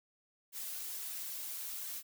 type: noise with flanger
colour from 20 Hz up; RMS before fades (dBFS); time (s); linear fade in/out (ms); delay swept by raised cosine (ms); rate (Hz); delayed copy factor
blue; -42; 0.52-2.03; 50; 1.8 to 5.6; 2.3; +0.65
effects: none